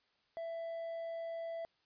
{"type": "tone", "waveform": "triangle", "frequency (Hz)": 664, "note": "E5", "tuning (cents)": 12, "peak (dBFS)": -37, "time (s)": [0.37, 1.65], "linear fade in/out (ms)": 0, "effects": ["white hiss -75 dBFS RMS until 1.85 s", "resampled to 11025 Hz"]}